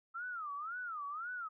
sine tone with vibrato, 1300 Hz, E6, 24 cents flat, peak -39 dBFS, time 0.14-1.49 s, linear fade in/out 20 ms, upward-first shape sine, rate 1.9 Hz, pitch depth 240 cents each way, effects none

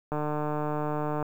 click train, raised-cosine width 1 ms, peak -17 dBFS, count 167, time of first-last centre 0.12-1.227 s, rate 150 Hz, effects 9-bit

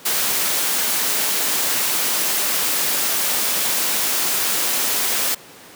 white noise, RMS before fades -20 dBFS, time 0.05-5.35 s, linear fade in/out 10 ms, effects pink hiss -42 dBFS RMS until 5.75 s + high-pass 200 Hz 12 dB/octave

